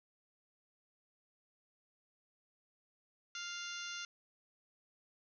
harmonic tone, 698.5 Hz, F5, in tune, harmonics 2 / 3 / 4 / 5 / 6 / 7 / 8 / 9, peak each -46 / -52 / -48 / -50 / -52 / -55 / -52 / -51 dBFS, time 3.35-4.05 s, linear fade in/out 2 ms, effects none

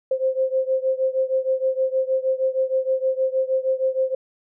sine beating tone pair, 522 / 528.4 Hz, C5 / C5, -4 / +17 cents, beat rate 6.4 Hz, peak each -21 / -23 dBFS, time 0.11-4.15 s, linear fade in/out 5 ms, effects none

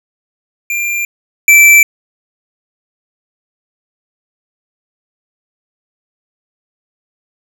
square tone pair in turn, 2383 / 2331 Hz, D7 / D7, +25 / -14 cents, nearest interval unison, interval 39 cents, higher first, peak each -15 / -3 dBFS, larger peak second, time 0.7-1.05 / 1.48-1.83 s, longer neither, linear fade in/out 2 ms, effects none

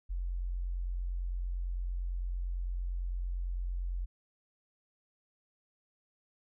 sine tone, 44.44 Hz, F1, 31 cents sharp, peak -32 dBFS, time 0.09-4.06 s, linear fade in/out 20 ms, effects none

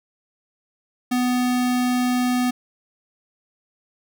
square tone, 248.7 Hz, B3, 12 cents sharp, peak -19 dBFS, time 1.11-2.51 s, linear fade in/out 10 ms, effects none

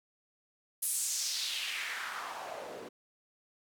white noise with band-pass filter sweep, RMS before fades -37 dBFS, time 0.82-2.89 s, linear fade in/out 10 ms, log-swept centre 11000 to 370 Hz, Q 2.4, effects none

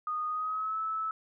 sine tone with pitch glide, 1235 to 1305.4 Hz, D#6 to E6, -13 to -17 cents, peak -30 dBFS, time 0.07-1.11 s, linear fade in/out 2 ms, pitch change +96 cents, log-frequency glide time 0.28-0.78 s, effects none

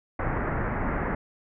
pink low-pass noise, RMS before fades -28 dBFS, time 0.19-1.15 s, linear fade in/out 5 ms, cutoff 2000 Hz, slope 48 dB/octave, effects none

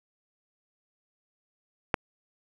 click, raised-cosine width 0.5 ms, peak -7 dBFS, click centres 1.942 s, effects 7-bit

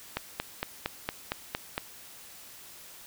click train, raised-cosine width 0.3 ms, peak -13 dBFS, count 8, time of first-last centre 0.17-1.779 s, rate 4.35 Hz, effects white hiss -49 dBFS RMS until 3.06 s

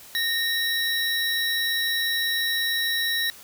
square tone pair together, 1843 / 3895 Hz, A#6 / B7, -20 / -25 cents, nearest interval octave + minor second, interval 1295 cents, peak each -26 dBFS, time 0.15-3.3 s, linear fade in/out 0 ms, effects white hiss -46 dBFS RMS until 3.43 s

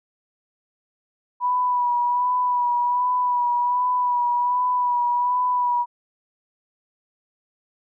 sine tone with vibrato, 981 Hz, B5, 12 cents flat, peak -18 dBFS, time 1.4-5.86 s, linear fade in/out 50 ms, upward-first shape sine, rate 1.3 Hz, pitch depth 27 cents each way, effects none

